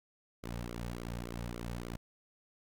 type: tone with flanger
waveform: sawtooth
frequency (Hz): 58.8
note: A#1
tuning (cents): +16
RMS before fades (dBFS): -41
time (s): 0.43-1.97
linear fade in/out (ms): 10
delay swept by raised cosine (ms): 1.1 to 3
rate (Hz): 3.5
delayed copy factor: -0.95
effects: none